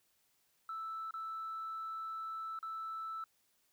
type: tone with dropouts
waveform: sine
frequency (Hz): 1318.5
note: E6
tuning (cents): 0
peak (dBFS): -38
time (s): 0.69-3.24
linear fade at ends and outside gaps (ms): 2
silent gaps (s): 1.109-1.139 / 2.59-2.628
effects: tanh soft clip ceiling -36 dBFS + white hiss -75 dBFS RMS until 3.72 s